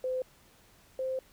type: tone pair in turn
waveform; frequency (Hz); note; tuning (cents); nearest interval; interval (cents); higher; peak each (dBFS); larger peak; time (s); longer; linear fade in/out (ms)
sine; 513 / 522; C5 / C5; -34 / -4; unison; 30; second; -29 / -30; first; 0.04-0.22 / 0.99-1.19; second; 2
effects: pink hiss -61 dBFS RMS until 1.32 s